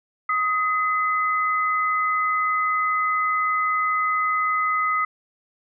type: tone pair together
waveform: sine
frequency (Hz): 1256 / 2031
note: D#6 / B6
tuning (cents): +16 / +48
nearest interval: minor sixth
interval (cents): 832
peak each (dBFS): -20 / -26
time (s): 0.29-5.05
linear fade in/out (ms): 5
effects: none